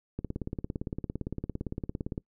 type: click train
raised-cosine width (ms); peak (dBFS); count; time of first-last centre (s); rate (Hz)
3; -20; 36; 0.19-2.179; 17.6
effects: noise-tail reverb RT60 0.1 s tail -24 dB re dry